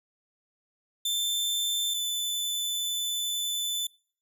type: tone pair in turn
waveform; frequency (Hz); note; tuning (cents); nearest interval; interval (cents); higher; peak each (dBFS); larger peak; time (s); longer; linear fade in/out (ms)
sawtooth; 3550 / 3509; A7 / A7; +15 / -5; unison; 20; first; -23 / -25; first; 1.05-1.94 / 1.94-3.87; second; 5
effects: noise-tail reverb RT60 0.5 s tail -25 dB re dry